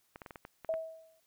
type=clicks; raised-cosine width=0.5 ms; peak=-30 dBFS; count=8; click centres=0.159 / 0.218 / 0.262 / 0.308 / 0.358 / 0.451 / 0.647 / 0.74 s
type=tone with exponential decay; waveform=sine; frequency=646 Hz; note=E5; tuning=35 cents flat; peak=-28 dBFS; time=0.69-1.2 s; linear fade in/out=2 ms; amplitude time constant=110 ms
effects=white hiss -73 dBFS RMS until 1.26 s